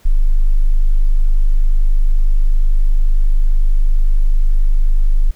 sine tone, 25.55 Hz, G#0, 27 cents flat, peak -7 dBFS, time 0.05-5.31 s, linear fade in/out 10 ms, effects pink hiss -50 dBFS RMS until 5.35 s

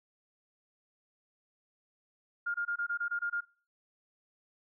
sine tone bursts, 1411 Hz, F6, 17 cents sharp, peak -30 dBFS, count 9, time 2.46-3.408 s, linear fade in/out 10 ms, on 84 ms, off 24 ms, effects noise-tail reverb RT60 0.4 s tail -21 dB re dry

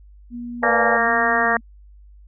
sine tone with vibrato, 233.1 Hz, A#3, in tune, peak -28 dBFS, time 0.3-1.61 s, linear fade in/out 50 ms, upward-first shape square, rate 1.3 Hz, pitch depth 50 cents each way
sine chord, B diminished seventh, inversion none, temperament just, 493.9 / 592.7 / 711.2 / 853.4 Hz, B4 / D5 / F5 / Ab5, 0 / +16 / +31 / +47 cents, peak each -24 / -25 / -28 / -26 dBFS, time 0.62-0.98 s, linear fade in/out 20 ms
harmonic tone, 231.7 Hz, A#3, 10 cents flat, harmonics 2 / 3 / 4 / 5 / 6 / 7 / 8, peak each -26 / -22 / -27 / -23 / -27 / -23 / -21 dBFS, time 0.63-1.57 s, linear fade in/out 2 ms
effects added 50 Hz sine -43 dBFS peak until 2.27 s

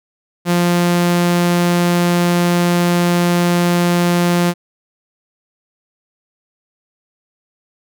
sawtooth tone, 174.61 Hz, F3, in tune, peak -8 dBFS, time 0.45-4.54 s, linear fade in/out 50 ms, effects none

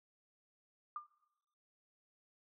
sine tone with exponential decay, 1200 Hz, D6, 37 cents sharp, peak -36 dBFS, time 0.96-1.07 s, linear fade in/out 2 ms, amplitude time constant 23 ms, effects noise-tail reverb RT60 1.0 s tail -20 dB re dry

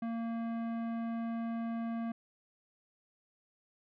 sine tone with tanh clipping, 229.8 Hz, A#3, 25 cents flat, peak -36 dBFS, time 0.02-2.12 s, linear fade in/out 5 ms, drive 15 dB, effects none

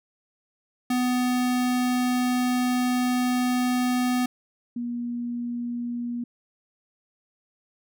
square / sine tone pair in turn, 249.3 / 239.6 Hz, B3 / A#3, +16 / +48 cents, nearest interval minor second, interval 68 cents, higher first, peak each -22 / -27 dBFS, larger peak first, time 0.9-4.26 / 4.76-6.24 s, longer first, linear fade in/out 5 ms, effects none

